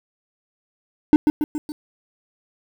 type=tone with echo; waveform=triangle; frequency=300.9 Hz; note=D4; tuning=42 cents sharp; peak=-5 dBFS; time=1.13-1.16 s; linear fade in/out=0 ms; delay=140 ms; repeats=4; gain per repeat=-5 dB; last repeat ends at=1.72 s; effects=7-bit